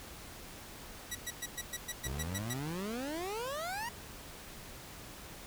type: tone bursts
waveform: 10% pulse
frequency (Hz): 1943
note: B6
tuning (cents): -29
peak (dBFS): -27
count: 10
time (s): 1.11-2.54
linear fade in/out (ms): 10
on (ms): 44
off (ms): 110
type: exponential sweep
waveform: 25% pulse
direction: up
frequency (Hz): 61 to 977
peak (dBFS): -33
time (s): 2.05-3.89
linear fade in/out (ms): 5
effects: pink hiss -49 dBFS RMS until 5.46 s